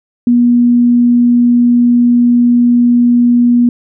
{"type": "tone", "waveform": "sine", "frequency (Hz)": 241.1, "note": "B3", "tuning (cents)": -41, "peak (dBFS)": -5, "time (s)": [0.27, 3.69], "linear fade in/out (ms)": 2, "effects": []}